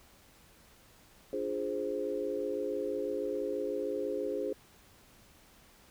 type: chord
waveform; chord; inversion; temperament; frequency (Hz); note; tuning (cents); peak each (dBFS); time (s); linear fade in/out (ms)
sine; D half-diminished seventh; none; equal; 293.7 / 349.2 / 415.3 / 523.3; D4 / F4 / Ab4 / C5; 0 / 0 / 0 / 0; -40 / -40 / -35 / -36; 1.33-4.53; 2
effects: pink hiss -60 dBFS RMS until 5.9 s